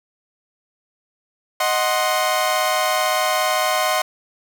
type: chord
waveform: sawtooth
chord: C diminished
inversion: first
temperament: equal with one note detuned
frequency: 622.3 / 740 / 1052 Hz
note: Eb5 / Gb5 / C6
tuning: 0 / 0 / +9 cents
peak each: -18 dBFS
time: 1.6-4.02 s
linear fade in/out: 5 ms
effects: none